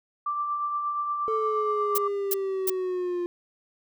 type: tone with tremolo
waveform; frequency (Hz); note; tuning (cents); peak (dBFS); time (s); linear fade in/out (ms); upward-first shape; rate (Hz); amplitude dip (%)
sine; 1174.7; D6; 0; -24; 0.26-2.08; 5; triangle; 8.5; 40
type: linear sweep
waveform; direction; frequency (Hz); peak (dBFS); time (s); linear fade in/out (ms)
triangle; down; 442.7 to 349.2; -24; 1.28-3.26; 0
type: noise bursts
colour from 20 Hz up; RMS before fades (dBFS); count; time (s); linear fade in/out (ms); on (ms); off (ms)
violet; -25; 3; 1.95-2.7; 5; 30; 330
effects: none